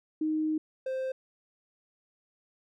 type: tone pair in turn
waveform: sine / triangle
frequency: 311.1 / 523.2 Hz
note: D#4 / C5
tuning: 0 / 0 cents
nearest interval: major sixth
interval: 900 cents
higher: second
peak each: -26 / -28 dBFS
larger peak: first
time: 0.21-0.58 / 0.86-1.12 s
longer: first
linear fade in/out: 5 ms
effects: none